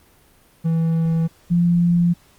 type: tone pair in turn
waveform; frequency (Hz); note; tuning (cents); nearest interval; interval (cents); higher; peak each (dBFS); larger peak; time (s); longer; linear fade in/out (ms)
triangle / sine; 163.8 / 172.88; E3 / F3; -11 / -17; minor second; 94; second; -14 / -13; second; 0.64-1.28 / 1.5-2.14; neither; 20
effects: pink hiss -54 dBFS RMS until 2.38 s + Opus 32 kbps